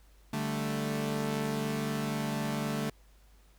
sawtooth chord, D suspended fourth, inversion none, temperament equal, 146.83 / 196 / 220 Hz, D3 / G3 / A3, 0 / 0 / 0 cents, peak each -31 / -35 / -29 dBFS, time 0.33-2.9 s, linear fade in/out 5 ms, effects added 50 Hz sine -57 dBFS peak until 3.58 s + pink hiss -66 dBFS RMS until 3.58 s

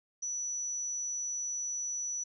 sine tone, 5920 Hz, F#8, in tune, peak -33 dBFS, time 0.22-2.24 s, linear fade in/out 10 ms, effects none

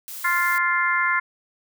blue noise, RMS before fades -35 dBFS, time 0.08-0.58 s, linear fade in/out 0 ms
harmonic tone, 349.2 Hz, F4, in tune, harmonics 3 / 4 / 5 / 6, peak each -24 / -24 / -24 / -24 dBFS, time 0.24-1.2 s, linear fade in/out 10 ms
effects none

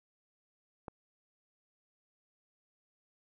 click, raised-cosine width 1 ms, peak -27 dBFS, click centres 0.882 s, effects none

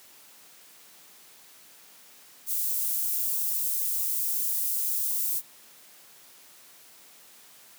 white high-pass noise, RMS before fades -28 dBFS, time 2.46-5.42 s, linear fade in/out 50 ms, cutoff 11000 Hz, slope 12 dB/octave, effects white hiss -53 dBFS RMS until 7.78 s + high-pass 150 Hz 12 dB/octave

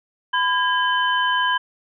sine tone cluster, 1004 / 1629 / 3054 Hz, B5 / G#6 / G7, +28 / -34 / -46 cents, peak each -20 / -21 / -25 dBFS, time 0.33-1.58 s, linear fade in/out 10 ms, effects none

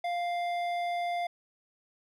triangle tone with hard clipping, 698.5 Hz, F5, in tune, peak -31 dBFS, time 0.04-1.27 s, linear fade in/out 5 ms, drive 14 dB, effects none

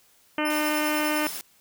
harmonic tone, 303 Hz, D#4, 46 cents flat, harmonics 1 / 2 / 3 / 4 / 5 / 6 / 7 / 8 / 9 / 10, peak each -27 / -30 / -32 / -33 / -34 / -35 / -35 / -36 / -37 / -37 dBFS, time 0.38-1.27 s, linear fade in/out 2 ms
5% pulse tone with tremolo, 5274 Hz, E8, in tune, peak -25 dBFS, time 0.45-1.37 s, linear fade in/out 2 ms, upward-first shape triangle, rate 10 Hz, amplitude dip 95%
white high-pass noise, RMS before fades -36 dBFS, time 0.5-1.41 s, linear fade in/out 0 ms, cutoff 140 Hz, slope 96 dB/octave
effects white hiss -60 dBFS RMS until 1.6 s

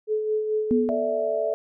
sine tone with tremolo, 430.1 Hz, A4, 39 cents flat, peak -20 dBFS, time 0.07-0.95 s, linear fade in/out 50 ms, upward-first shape sine, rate 4.6 Hz, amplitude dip 45%
sine tone with exponential decay, 244.3 Hz, B3, 19 cents flat, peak -17 dBFS, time 0.71-1.54 s, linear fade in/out 0 ms, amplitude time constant 180 ms
sine chord, A suspended fourth, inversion none, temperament equal, 440 / 587.3 / 659.3 Hz, A4 / D5 / E5, 0 / 0 / 0 cents, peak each -28 / -27 / -25 dBFS, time 0.89-1.54 s, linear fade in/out 0 ms
effects none

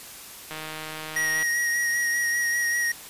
click train, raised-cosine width 0.3 ms, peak -19 dBFS, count 144, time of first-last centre 0.51-1.427 s, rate 156 Hz
square tone with vibrato, 1892 Hz, A#6, 25 cents sharp, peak -23 dBFS, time 1.16-2.92 s, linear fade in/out 5 ms, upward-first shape sine, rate 5.1 Hz, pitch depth 21 cents each way
effects white hiss -42 dBFS RMS until 3.09 s + resampled to 32000 Hz

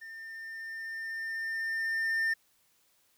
triangle tone with level ramp, 1804 Hz, A6, 43 cents sharp, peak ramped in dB -41 to -24 dBFS, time 0.01-2.34 s, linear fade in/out 10 ms, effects white hiss -69 dBFS RMS until 3.17 s

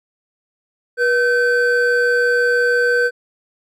triangle tone pair together, 484.2 / 1538.6 Hz, B4 / G6, -34 / -33 cents, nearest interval octave + minor sixth, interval 2001 cents, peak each -14 / -14 dBFS, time 0.97-3.11 s, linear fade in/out 50 ms, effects none

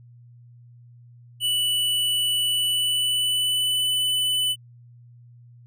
square tone with pitch glide, 2965 to 2996 Hz, F#7 to F#7, +3 to +21 cents, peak -21 dBFS, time 1.4-4.56 s, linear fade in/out 50 ms, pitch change +18 cents, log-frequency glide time 2.45-3.92 s, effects added 120 Hz sine -46 dBFS peak until 5.66 s

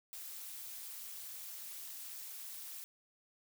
blue noise with amplitude modulation, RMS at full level -44 dBFS, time 0.13-2.84 s, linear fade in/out 0 ms, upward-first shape sine, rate 243 Hz, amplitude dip 70%, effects none

